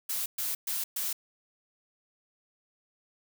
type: noise bursts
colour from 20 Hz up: blue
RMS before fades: -32 dBFS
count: 4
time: 0.09-1.13 s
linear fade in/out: 5 ms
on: 170 ms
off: 120 ms
effects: none